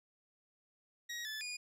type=tone with pitch steps; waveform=20% pulse; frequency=1896 / 1737 / 2448 Hz; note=A#6 / A6 / D#7; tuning=+29 / -23 / -29 cents; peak=-35 dBFS; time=1.09-1.57 s; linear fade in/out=10 ms; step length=160 ms; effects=low-pass 12000 Hz 12 dB/octave